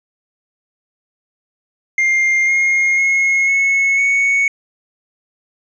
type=tone with pitch steps; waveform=triangle; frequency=2111 / 2138 / 2165 / 2193 / 2221 Hz; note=C7 / C7 / C#7 / C#7 / C#7; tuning=+15 / +37 / -41 / -19 / +3 cents; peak=-10 dBFS; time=1.98-4.48 s; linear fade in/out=2 ms; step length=500 ms; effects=resampled to 16000 Hz